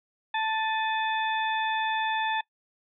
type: harmonic tone with a mistuned harmonic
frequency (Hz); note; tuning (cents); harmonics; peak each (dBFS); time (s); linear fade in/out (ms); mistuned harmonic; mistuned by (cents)
880; A5; 0; 1 / 2 / 3 / 4; -27 / -31 / -36 / -35; 0.34-2.41; 5; 3; -77
effects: noise-tail reverb RT60 0.1 s tail -22 dB re dry